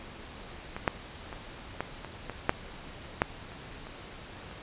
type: clicks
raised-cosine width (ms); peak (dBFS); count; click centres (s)
0.5; -20 / -8 / -24 / -15 / -24 / -20 / -7 / -7 / -30 / -28 / -29; 11; 0.765 / 0.878 / 1.328 / 1.806 / 2.047 / 2.297 / 2.494 / 3.219 / 3.519 / 3.869 / 4.513
effects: pink hiss -45 dBFS RMS until 4.62 s + resampled to 8000 Hz